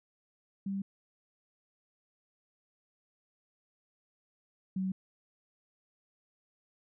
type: tone pair in turn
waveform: sine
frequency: 196 / 188.81 Hz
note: G3 / F#3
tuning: 0 / +35 cents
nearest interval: minor second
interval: 65 cents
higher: first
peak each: -32 / -30 dBFS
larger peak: second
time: 0.66-0.82 / 4.76-4.92 s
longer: neither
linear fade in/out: 5 ms
effects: none